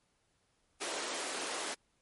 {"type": "high-pass noise", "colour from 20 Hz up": "pink", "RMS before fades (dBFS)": -38, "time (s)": [0.8, 1.75], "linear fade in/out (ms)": 20, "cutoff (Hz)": 320, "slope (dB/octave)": 24, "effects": ["pink hiss -75 dBFS RMS until 2.01 s", "MP3 48 kbps"]}